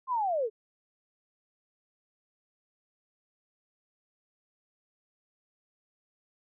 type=linear sweep; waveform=sine; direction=down; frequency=1070 to 410 Hz; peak=-26 dBFS; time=0.07-0.5 s; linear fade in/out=50 ms; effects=none